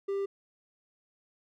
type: tone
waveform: triangle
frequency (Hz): 395.5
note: G4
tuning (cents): +15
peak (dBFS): -27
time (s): 0.08-0.26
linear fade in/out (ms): 10
effects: none